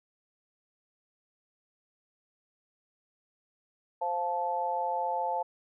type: chord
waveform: sine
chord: F major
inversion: second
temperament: just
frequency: 523.8 / 698.5 / 873.1 Hz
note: C5 / F5 / A5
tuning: +2 / 0 / -14 cents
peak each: -35 / -34 / -30 dBFS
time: 4.01-5.43 s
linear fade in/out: 10 ms
effects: none